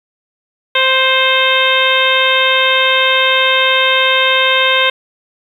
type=harmonic tone with a mistuned harmonic; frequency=523.3 Hz; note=C5; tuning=in tune; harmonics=1 / 2 / 3 / 4 / 5 / 6 / 7; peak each=-17 / -17 / -17 / -17 / -17 / -17 / -17 dBFS; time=0.75-4.9 s; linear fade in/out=5 ms; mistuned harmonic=4; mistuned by=+19 cents; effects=7-bit